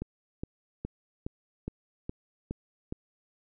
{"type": "click train", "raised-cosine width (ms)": 3, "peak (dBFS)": -21, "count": 8, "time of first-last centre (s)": [0.02, 2.925], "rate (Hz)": 2.41, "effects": []}